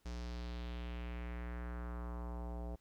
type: tone with low-pass filter sweep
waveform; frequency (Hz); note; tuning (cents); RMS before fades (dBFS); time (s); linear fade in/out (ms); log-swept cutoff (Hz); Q
square; 59.7; A#1; +42; -43; 0.05-2.76; 10; 6000 to 670; 2.2
effects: pink hiss -75 dBFS RMS until 2.8 s